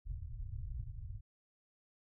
pink low-pass noise, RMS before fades -43 dBFS, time 0.05-1.21 s, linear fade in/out 20 ms, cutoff 130 Hz, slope 96 dB/octave, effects none

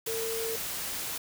sine tone in noise, 452.5 Hz, A4, 48 cents sharp, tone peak -32 dBFS, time 0.07-0.56 s, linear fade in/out 5 ms, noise white, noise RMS -35 dBFS, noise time 0.06-1.18 s, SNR 0 dB, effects none

